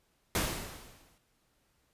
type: noise with exponential decay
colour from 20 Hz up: pink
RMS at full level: -28 dBFS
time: 0.35-1.18 s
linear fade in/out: 1 ms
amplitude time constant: 180 ms
effects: pink hiss -73 dBFS RMS until 1.93 s + resampled to 32000 Hz